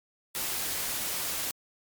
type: noise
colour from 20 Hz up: white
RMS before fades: -32 dBFS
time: 0.35-1.51 s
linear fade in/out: 0 ms
effects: MP3 96 kbps